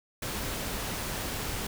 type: noise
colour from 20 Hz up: pink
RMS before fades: -34 dBFS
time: 0.22-1.67 s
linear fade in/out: 5 ms
effects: none